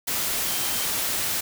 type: tone in noise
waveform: sine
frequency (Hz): 3136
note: G7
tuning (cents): 0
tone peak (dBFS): -37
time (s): 0.47-0.86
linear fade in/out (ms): 10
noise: white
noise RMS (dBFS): -26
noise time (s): 0.07-1.41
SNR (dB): -14
effects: none